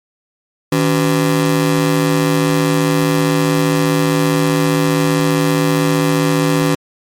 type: ring-modulated tone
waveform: 30% pulse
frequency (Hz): 220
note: A3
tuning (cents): 0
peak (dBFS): -6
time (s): 0.72-6.75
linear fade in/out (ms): 5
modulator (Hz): 62.4
effects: MP3 64 kbps